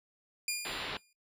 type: tone with exponential decay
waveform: 15% pulse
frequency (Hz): 2418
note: D7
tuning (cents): +50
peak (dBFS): -23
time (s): 0.48-1.13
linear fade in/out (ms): 2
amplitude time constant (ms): 140
type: low-pass noise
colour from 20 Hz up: white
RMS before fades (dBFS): -39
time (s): 0.65-0.97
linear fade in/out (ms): 2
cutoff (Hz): 4200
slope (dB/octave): 48
effects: noise-tail reverb RT60 0.1 s tail -19 dB re dry